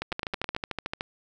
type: two click trains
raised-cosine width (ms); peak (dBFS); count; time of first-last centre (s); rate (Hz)
0.3; -14 / -14; 6 / 13; 0.02-0.549 / 0.12-1.009; 9.46 / 13.5
effects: none